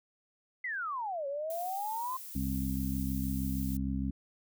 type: exponential two-way sweep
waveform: sine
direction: down then up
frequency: 2067 to 546 to 1056 Hz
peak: -33 dBFS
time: 0.64-2.17 s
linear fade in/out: 5 ms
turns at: 1.27 s
type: noise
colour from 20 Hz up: violet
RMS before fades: -45 dBFS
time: 1.5-3.77 s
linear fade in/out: 2 ms
type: harmonic tone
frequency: 66.4 Hz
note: C2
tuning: 26 cents sharp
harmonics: 1 / 2 / 3 / 4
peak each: -35 / -39 / -35 / -36 dBFS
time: 2.35-4.11 s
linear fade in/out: 5 ms
effects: none